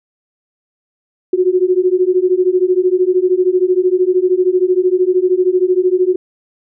sine beating tone pair, 360 / 373 Hz, F#4 / F#4, -47 / +14 cents, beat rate 13 Hz, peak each -13 dBFS, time 1.33-6.16 s, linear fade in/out 5 ms, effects none

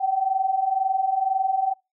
sine tone pair together, 750 / 772 Hz, F#5 / G5, +23 / -27 cents, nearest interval minor second, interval 50 cents, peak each -25 / -21 dBFS, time 0-1.74 s, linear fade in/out 20 ms, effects noise-tail reverb RT60 0.2 s tail -20 dB re dry

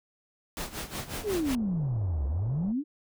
pink noise with tremolo, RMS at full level -34 dBFS, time 0.57-1.55 s, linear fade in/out 0 ms, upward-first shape sine, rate 5.5 Hz, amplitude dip 80%
pink low-pass noise, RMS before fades -44 dBFS, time 1.04-2.74 s, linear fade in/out 50 ms, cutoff 830 Hz, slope 24 dB/octave
sine exponential two-way sweep, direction down then up, 450 to 65.41 to 312.1 Hz, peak -26 dBFS, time 1.23-2.84 s, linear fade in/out 50 ms, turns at 2.26 s
effects none

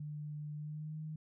sine tone with pitch glide, 149.5 to 155.4 Hz, D3 to D#3, +31 to -2 cents, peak -40 dBFS, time 0-1.16 s, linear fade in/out 5 ms, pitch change +67 cents, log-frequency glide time 0.56-0.98 s, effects none

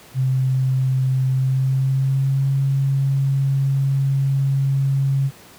sine tone with pitch glide, 130.81 to 136.6 Hz, C3 to C#3, 0 to -25 cents, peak -15 dBFS, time 0.14-5.31 s, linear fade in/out 50 ms, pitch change +75 cents, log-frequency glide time 1.3-2.53 s, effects pink hiss -45 dBFS RMS until 5.58 s + high-pass 80 Hz 12 dB/octave

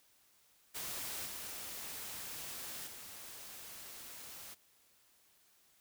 white noise with level steps, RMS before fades -42 / -45 / -50 dBFS, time 0.74-4.55 s, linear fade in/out 20 ms, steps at 1.25 / 2.86 s, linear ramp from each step 20 ms, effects white hiss -69 dBFS RMS until 5.8 s

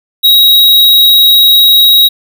square tone, 3819 Hz, A#7, 41 cents sharp, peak -3 dBFS, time 0.23-2.09 s, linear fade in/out 20 ms, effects none

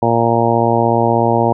harmonic tone, 116.54 Hz, A#2, in tune, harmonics 1 / 2 / 3 / 4 / 5 / 6 / 7 / 8, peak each -19 / -19 / -19 / -19 / -19 / -19 / -19 / -19 dBFS, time 0.02-1.53 s, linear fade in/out 5 ms, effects none

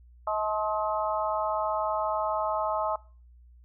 harmonic tone with a mistuned harmonic, 212.2 Hz, G#3, 38 cents sharp, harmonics 3 / 4 / 5 / 6, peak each -30 / -31 / -32 / -33 dBFS, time 0.27-2.96 s, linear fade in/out 5 ms, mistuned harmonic 4, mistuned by +33 cents, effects noise-tail reverb RT60 0.4 s tail -22 dB re dry + added 60 Hz sine -51 dBFS peak until 3.64 s

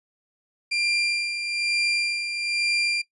30% pulse tone with tremolo, 2384 Hz, D7, 25 cents sharp, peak -18 dBFS, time 0.71-3.02 s, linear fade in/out 10 ms, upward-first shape sine, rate 1.1 Hz, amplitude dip 55%, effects noise-tail reverb RT60 0.1 s tail -18 dB re dry + resampled to 24000 Hz

